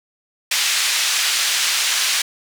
pink band-pass noise, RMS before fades -19 dBFS, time 0.51-2.22 s, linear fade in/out 5 ms, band 2400 to 7800 Hz, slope 12 dB/octave, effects none

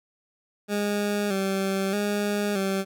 20% pulse tone with vibrato, 199.5 Hz, G3, 31 cents sharp, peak -19 dBFS, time 0.68-2.85 s, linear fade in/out 50 ms, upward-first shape square, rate 0.8 Hz, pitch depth 52 cents each way, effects none

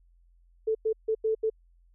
sine tone bursts at uneven times, 440.2 Hz, A4, 1 cent sharp, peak -23 dBFS, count 5, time 0.67-0.75 / 0.85-0.93 / 1.08-1.15 / 1.24-1.35 / 1.43-1.5 s, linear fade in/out 10 ms, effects added 43 Hz sine -58 dBFS peak until 1.94 s

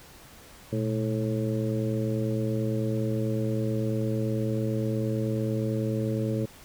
harmonic tone with a mistuned harmonic, 109 Hz, A2, 16 cents flat, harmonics 1 / 2 / 3 / 4 / 5, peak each -28 / -31 / -33 / -34 / -35 dBFS, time 0.72-6.46 s, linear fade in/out 10 ms, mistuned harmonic 1, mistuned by +140 cents, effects pink hiss -50 dBFS RMS until 6.64 s

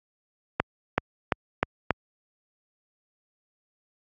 accelerating click train, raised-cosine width 0.5 ms, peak -5 dBFS, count 5, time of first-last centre 0.6-1.907 s, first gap 380 ms, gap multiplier 0.9, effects high-pass 60 Hz 12 dB/octave + AAC 64 kbps

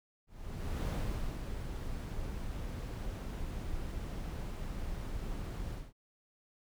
brown noise with ADSR envelope, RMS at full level -33 dBFS, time 0.27-5.93 s, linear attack 620 ms, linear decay 500 ms, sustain -6 dB, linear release 200 ms, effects none

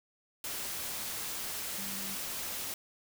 sine tone in noise, 196 Hz, G3, in tune, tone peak -45 dBFS, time 1.78-2.15 s, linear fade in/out 2 ms, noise white, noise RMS -38 dBFS, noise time 0.44-2.74 s, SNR -10 dB, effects none

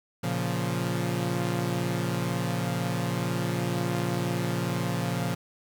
sawtooth chord, Bb minor, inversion none, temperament equal, 116.54 / 138.59 / 174.61 Hz, Bb2 / Db3 / F3, 0 / 0 / 0 cents, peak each -27 / -28 / -26 dBFS, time 0.23-5.35 s, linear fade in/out 10 ms, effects 9-bit

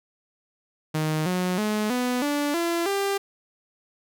sawtooth tone with pitch steps, 155.56 / 181.81 / 212.5 / 248.4 / 290.3 / 339.3 / 396.5 Hz, D#3 / F#3 / G#3 / B3 / D4 / F4 / G4, 0 / -30 / +40 / +10 / -20 / -50 / +20 cents, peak -19 dBFS, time 0.94-3.18 s, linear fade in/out 10 ms, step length 320 ms, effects none

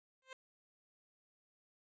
10% pulse tone with exponential growth, 523.3 Hz, C5, in tune, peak -37 dBFS, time 0.22-0.33 s, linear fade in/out 2 ms, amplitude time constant 23 ms, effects resampled to 16000 Hz

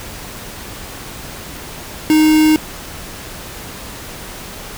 triangle tone with quantisation, 310 Hz, D#4, 6 cents flat, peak -6 dBFS, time 2.1-2.56 s, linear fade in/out 0 ms, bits 3, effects pink hiss -31 dBFS RMS until 4.77 s

